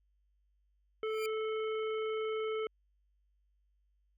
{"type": "harmonic tone", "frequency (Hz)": 436.9, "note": "A4", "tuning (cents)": -12, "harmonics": [1, 3, 5, 7], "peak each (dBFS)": [-33, -43, -47, -50], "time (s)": [1.03, 2.67], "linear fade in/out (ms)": 2}
{"type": "tone with exponential growth", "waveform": "sawtooth", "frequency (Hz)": 2372, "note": "D7", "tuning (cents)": 17, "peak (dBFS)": -35, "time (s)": [1.03, 1.26], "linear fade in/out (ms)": 2, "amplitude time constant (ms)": 48}
{"effects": ["added 50 Hz sine -70 dBFS peak until 4.17 s"]}